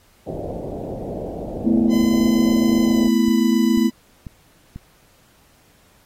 white low-pass noise, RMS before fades -29 dBFS, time 0.26-3.09 s, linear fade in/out 20 ms, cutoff 680 Hz, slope 48 dB/octave
sine chord, A suspended second, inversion none, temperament just, 220 / 247.5 / 330 Hz, A3 / B3 / E4, 0 / +4 / +2 cents, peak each -17 / -18 / -20 dBFS, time 1.64-3.9 s, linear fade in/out 20 ms
10% pulse tone with pitch glide, 1016 to 996.2 Hz, B5 to B5, +49 to +15 cents, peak -23 dBFS, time 1.89-3.91 s, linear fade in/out 50 ms, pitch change -34 cents, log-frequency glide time 2.82-3.07 s
click train, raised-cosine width 5 ms, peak -20 dBFS, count 5, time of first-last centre 2.79-4.76 s, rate 2.03 Hz
effects pink hiss -56 dBFS RMS until 6.05 s + AAC 48 kbps

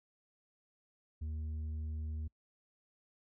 sine tone with tanh clipping, 77.78 Hz, D#2, in tune, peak -38 dBFS, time 1.21-2.28 s, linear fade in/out 10 ms, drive 5 dB, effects noise-tail reverb RT60 0.1 s tail -26 dB re dry

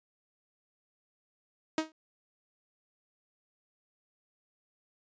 sawtooth tone with exponential decay, 315.7 Hz, D#4, 25 cents sharp, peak -21 dBFS, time 1.78-1.92 s, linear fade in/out 2 ms, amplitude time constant 29 ms, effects resampled to 16000 Hz

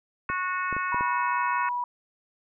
harmonic tone, 366.6 Hz, F#4, 16 cents flat, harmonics 3 / 4 / 5 / 6 / 7, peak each -29 / -31 / -35 / -39 / -37 dBFS, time 0.29-1.69 s, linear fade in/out 2 ms
clicks, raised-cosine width 2 ms, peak -22 dBFS, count 5, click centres 0.3 / 0.727 / 0.766 / 0.945 / 1.009 s
sine tone, 975 Hz, B5, 23 cents flat, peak -26 dBFS, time 0.92-1.84 s, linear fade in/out 2 ms
effects none

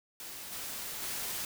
white noise with level steps, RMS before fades -44 / -40 / -37 dBFS, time 0.2-1.45 s, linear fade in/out 2 ms, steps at 0.51 / 1.01 s, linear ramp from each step 20 ms, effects none

